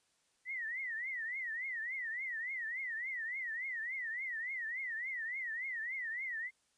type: tone with vibrato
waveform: sine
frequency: 1949 Hz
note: B6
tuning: 23 cents flat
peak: -37 dBFS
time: 0.45-6.51 s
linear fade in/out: 50 ms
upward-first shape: triangle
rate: 3.5 Hz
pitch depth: 200 cents each way
effects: white hiss -75 dBFS RMS until 6.77 s + resampled to 22050 Hz